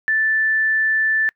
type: tone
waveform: sine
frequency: 1760 Hz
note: A6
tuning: in tune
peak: -15 dBFS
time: 0.08-1.29 s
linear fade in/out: 0 ms
effects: noise-tail reverb RT60 0.1 s tail -26 dB re dry